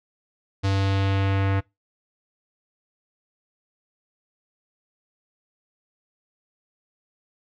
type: tone with low-pass filter sweep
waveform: square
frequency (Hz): 97.6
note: G2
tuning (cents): -7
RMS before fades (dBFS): -22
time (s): 0.63-1.61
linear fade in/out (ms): 20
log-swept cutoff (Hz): 5000 to 2000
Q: 1.5
effects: noise-tail reverb RT60 0.2 s tail -22 dB re dry